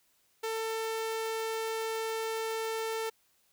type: tone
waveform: sawtooth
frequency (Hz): 446.4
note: A4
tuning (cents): +25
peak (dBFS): -28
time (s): 0.43-3.1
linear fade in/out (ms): 10
effects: white hiss -70 dBFS RMS until 3.52 s